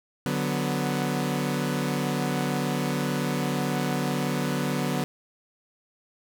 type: chord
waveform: sawtooth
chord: B minor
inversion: first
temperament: equal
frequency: 146.83 / 185 / 246.9 Hz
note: D3 / F#3 / B3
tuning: 0 / 0 / 0 cents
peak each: -25 / -26 / -25 dBFS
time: 0.26-5.04 s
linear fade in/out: 0 ms
effects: none